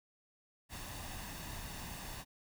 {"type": "noise with comb filter", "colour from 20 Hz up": "pink", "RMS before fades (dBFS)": -45, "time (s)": [0.69, 2.25], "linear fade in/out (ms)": 50, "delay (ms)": 1.1, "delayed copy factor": 0.5, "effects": []}